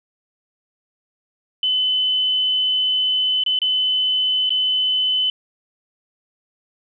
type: tone with dropouts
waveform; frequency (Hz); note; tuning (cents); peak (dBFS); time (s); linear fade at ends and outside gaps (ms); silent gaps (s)
sine; 3025; F#7; +38; -16; 1.63-5.3; 2; 3.437-3.462 / 3.59-3.617 / 4.494-4.504
effects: none